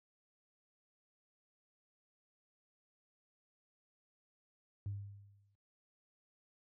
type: tone with exponential decay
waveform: sine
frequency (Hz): 100.6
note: G2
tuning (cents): +45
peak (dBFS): -34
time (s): 4.86-5.55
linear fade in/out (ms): 0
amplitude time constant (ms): 150
effects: tanh soft clip ceiling -33 dBFS + high-pass 60 Hz 12 dB/octave